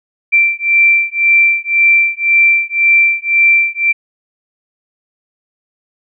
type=beating tone pair; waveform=sine; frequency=2349 / 2350.9 Hz; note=D7 / D7; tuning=0 / +1 cents; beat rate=1.9 Hz; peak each=-11 dBFS; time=0.32-3.93 s; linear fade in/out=20 ms; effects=none